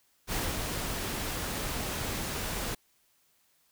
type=noise with ADSR envelope; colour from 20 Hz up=pink; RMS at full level=-31 dBFS; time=0.27-2.75 s; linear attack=56 ms; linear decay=240 ms; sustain=-3 dB; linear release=8 ms; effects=white hiss -69 dBFS RMS until 3.71 s